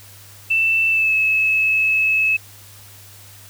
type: tone with pitch glide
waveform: sine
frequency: 2662 to 2591 Hz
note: E7 to E7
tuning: +16 to -30 cents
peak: -14 dBFS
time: 0.5-2.37 s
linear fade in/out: 10 ms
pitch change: -46 cents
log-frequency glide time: 0.89-1.15 s
effects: added 100 Hz sine -45 dBFS peak until 3.49 s + white hiss -44 dBFS RMS until 3.49 s